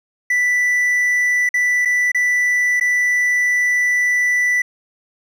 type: tone with dropouts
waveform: triangle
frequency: 1975.5 Hz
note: B6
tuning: in tune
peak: -12 dBFS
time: 0.3-4.62 s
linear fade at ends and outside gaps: 5 ms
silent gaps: 1.491-1.54 / 1.851-1.855 / 2.118-2.146 / 2.799-2.809 s
effects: none